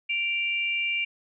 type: tone pair together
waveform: sine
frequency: 2349 / 2793 Hz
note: D7 / F7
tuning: 0 / -1 cents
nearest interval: minor third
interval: 299 cents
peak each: -26 / -29 dBFS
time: 0.09-1.05 s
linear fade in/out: 10 ms
effects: none